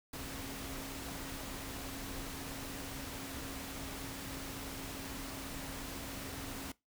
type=tone in noise; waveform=sine; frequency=271.3 Hz; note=C#4; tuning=37 cents flat; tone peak=-48 dBFS; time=0.13-6.72 s; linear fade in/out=5 ms; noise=pink; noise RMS=-44 dBFS; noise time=0.13-6.72 s; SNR=-7 dB; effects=noise-tail reverb RT60 0.2 s tail -21 dB re dry